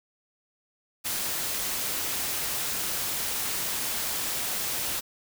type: noise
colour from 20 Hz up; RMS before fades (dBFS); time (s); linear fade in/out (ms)
white; -30; 1.04-5.01; 20
effects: none